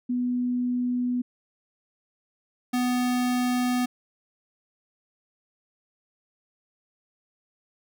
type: tone pair in turn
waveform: sine / square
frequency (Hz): 246.9 / 248.2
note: B3 / B3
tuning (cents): 0 / +9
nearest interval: unison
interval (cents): 9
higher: second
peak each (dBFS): -23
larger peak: neither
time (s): 0.09-1.22 / 2.73-3.86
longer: neither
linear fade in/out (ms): 10
effects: none